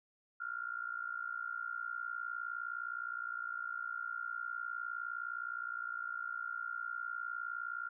sine tone with amplitude modulation, 1402 Hz, F6, 6 cents sharp, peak -34 dBFS, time 0.4-7.89 s, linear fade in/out 10 ms, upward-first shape sine, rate 59.6 Hz, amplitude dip 90%, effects none

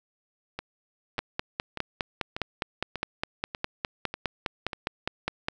two click trains, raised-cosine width 0.3 ms, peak -11 / -17 dBFS, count 22 / 8, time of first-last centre 1.19-5.484 / 0.59-4.732 s, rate 4.89 / 1.69 Hz, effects none

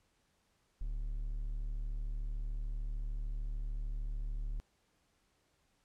triangle tone, 36.71 Hz, D1, in tune, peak -33 dBFS, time 0.81-4.6 s, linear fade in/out 0 ms, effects pink hiss -75 dBFS RMS until 5.84 s + low-pass 10000 Hz 12 dB/octave

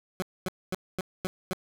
20% pulse tone bursts, 185 Hz, F#3, in tune, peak -23 dBFS, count 6, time 0.2-1.532 s, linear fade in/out 0 ms, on 22 ms, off 240 ms, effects none

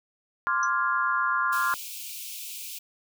sine chord, D half-diminished seventh, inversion third, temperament equal, 1046.5 / 1174.7 / 1396.9 / 1661.2 Hz, C6 / D6 / F6 / Ab6, 0 / 0 / 0 / 0 cents, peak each -27 / -30 / -26 / -32 dBFS, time 0.47-1.74 s, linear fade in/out 0 ms
sine tone with exponential decay, 5910 Hz, F#8, 3 cents flat, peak -28 dBFS, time 0.63-0.7 s, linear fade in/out 1 ms, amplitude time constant 15 ms
white high-pass noise, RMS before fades -38 dBFS, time 1.52-2.79 s, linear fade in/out 10 ms, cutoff 2300 Hz, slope 96 dB/octave
effects none

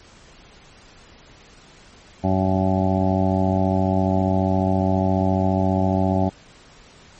harmonic tone, 94.6 Hz, F#2, 39 cents sharp, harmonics 1 / 2 / 3 / 4 / 6 / 7 / 8 / 9, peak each -22 / -21 / -25 / -29 / -29 / -26 / -28 / -31 dBFS, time 2.23-6.3 s, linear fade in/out 20 ms, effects pink hiss -48 dBFS RMS until 7.19 s + MP3 32 kbps

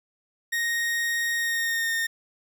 40% pulse tone with pitch glide, 1864.7 to 1832.7 Hz, A#6 to A#6, 0 to -30 cents, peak -23 dBFS, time 0.52-2.07 s, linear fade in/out 10 ms, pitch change -30 cents, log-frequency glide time 1.35-1.93 s, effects 9-bit

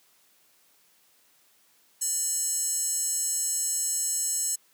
square tone with high-pass filter, 595 Hz, D5, 22 cents sharp, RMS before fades -28 dBFS, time 2.01-4.56 s, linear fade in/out 10 ms, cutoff 7600 Hz, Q 6.3, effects white hiss -63 dBFS RMS until 4.73 s + high-pass 150 Hz 12 dB/octave

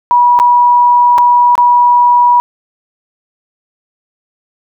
sine tone with dropouts, 970 Hz, B5, 31 cents flat, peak -4 dBFS, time 0.11-2.4 s, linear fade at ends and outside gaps 0 ms, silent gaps 0.39-0.399 / 1.18-1.184 / 1.554-1.579 s, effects none

